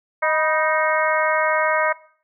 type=harmonic tone with a mistuned harmonic; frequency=311.1 Hz; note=D#4; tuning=in tune; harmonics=2 / 3 / 4 / 5 / 6 / 7; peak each=-21 / -23 / -24 / -25 / -26 / -26 dBFS; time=0.22-1.93 s; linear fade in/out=10 ms; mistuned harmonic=3; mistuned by=+66 cents; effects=noise-tail reverb RT60 0.5 s tail -20 dB re dry